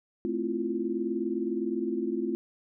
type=chord; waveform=sine; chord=F major seventh; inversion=first; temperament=equal; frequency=220 / 261.6 / 329.6 / 349.2 Hz; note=A3 / C4 / E4 / F4; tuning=0 / 0 / 0 / 0 cents; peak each=-34 / -34 / -34 / -31 dBFS; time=0.25-2.35 s; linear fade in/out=0 ms; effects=none